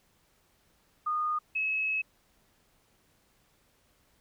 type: tone pair in turn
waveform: sine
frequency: 1227 / 2577 Hz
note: D#6 / E7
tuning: -25 / -40 cents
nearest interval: octave + minor second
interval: 1285 cents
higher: second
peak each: -27 / -27 dBFS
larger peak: neither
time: 1.06-1.39 / 1.55-2.02 s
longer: second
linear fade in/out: 10 ms
effects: pink hiss -68 dBFS RMS until 4.2 s